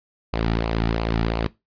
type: tone with flanger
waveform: sawtooth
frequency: 56.1 Hz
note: A1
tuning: 34 cents sharp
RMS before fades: -23 dBFS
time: 0.33-1.47 s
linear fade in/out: 5 ms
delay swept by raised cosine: 0.55 to 1.95 ms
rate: 2.9 Hz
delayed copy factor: -0.55
effects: noise-tail reverb RT60 0.2 s tail -19 dB re dry + resampled to 11025 Hz